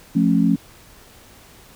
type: chord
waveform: sine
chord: F augmented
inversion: none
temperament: just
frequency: 174.61 / 218.3 / 272.8 Hz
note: F3 / A3 / C#4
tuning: 0 / -13 / -28 cents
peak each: -18 dBFS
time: 0.15-0.56 s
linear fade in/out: 10 ms
effects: pink hiss -47 dBFS RMS until 1.75 s